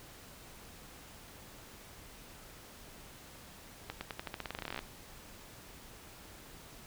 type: accelerating click train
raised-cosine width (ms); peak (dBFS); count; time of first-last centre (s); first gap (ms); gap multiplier
0.3; -22; 20; 3.9-4.791; 110; 0.89
effects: pink hiss -53 dBFS RMS until 6.86 s